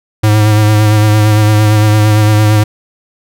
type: tone with vibrato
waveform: square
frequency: 106.5 Hz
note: G#2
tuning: 44 cents sharp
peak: -6 dBFS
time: 0.23-2.64 s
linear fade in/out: 10 ms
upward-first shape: sine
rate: 8.8 Hz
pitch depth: 27 cents each way
effects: none